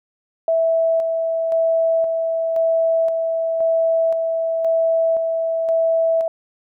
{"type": "tone with tremolo", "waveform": "sine", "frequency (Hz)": 656, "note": "E5", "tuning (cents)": -9, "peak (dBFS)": -14, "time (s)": [0.48, 6.28], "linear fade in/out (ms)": 2, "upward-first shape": "square", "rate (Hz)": 0.96, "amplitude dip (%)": 35, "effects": []}